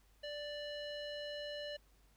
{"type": "tone with low-pass filter", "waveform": "square", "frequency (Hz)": 587.3, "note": "D5", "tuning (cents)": 0, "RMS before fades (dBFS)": -44, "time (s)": [0.23, 1.77], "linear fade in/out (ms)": 10, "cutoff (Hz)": 3600, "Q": 5.7, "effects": ["added 50 Hz sine -66 dBFS peak until 2.16 s", "pink hiss -72 dBFS RMS until 2.16 s"]}